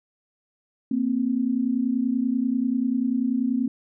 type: tone pair together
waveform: sine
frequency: 233.1 / 263.4 Hz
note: A#3 / C4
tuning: 0 / +12 cents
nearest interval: major second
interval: 212 cents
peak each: -24 / -23 dBFS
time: 0.91-3.68 s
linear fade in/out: 5 ms
effects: none